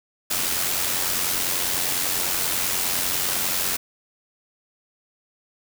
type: noise with amplitude modulation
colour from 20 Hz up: white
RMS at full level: -22 dBFS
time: 0.3-3.77 s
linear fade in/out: 10 ms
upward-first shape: sine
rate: 90.1 Hz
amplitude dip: 45%
effects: none